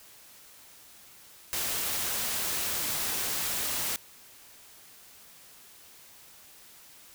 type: noise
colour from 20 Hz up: white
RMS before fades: -31 dBFS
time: 1.53-3.96 s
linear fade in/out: 0 ms
effects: white hiss -53 dBFS RMS until 7.14 s